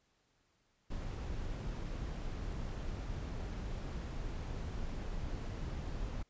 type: noise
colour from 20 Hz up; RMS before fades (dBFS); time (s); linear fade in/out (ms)
brown; -40; 0.9-6.23; 10
effects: pink hiss -75 dBFS RMS until 6.29 s + resampled to 16000 Hz